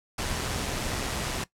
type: noise with amplitude modulation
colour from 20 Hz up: pink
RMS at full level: -29 dBFS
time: 0.18-1.44 s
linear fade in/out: 5 ms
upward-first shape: sine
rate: 129 Hz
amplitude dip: 35%
effects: noise-tail reverb RT60 0.1 s tail -18 dB re dry + low-pass 10000 Hz 12 dB/octave